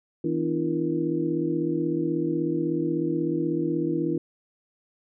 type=tone cluster; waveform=sine; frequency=161.1 / 255.3 / 302.1 / 338.4 / 472.6 Hz; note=E3 / C4 / D4 / E4 / A#4; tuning=-39 / -42 / +49 / +45 / +24 cents; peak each=-31 / -34 / -28 / -26 / -35 dBFS; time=0.24-4.18 s; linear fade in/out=5 ms; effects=none